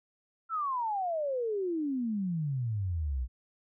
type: exponential sweep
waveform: sine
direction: down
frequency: 1366 to 58.5 Hz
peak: -29 dBFS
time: 0.49-3.28 s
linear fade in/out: 50 ms
effects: none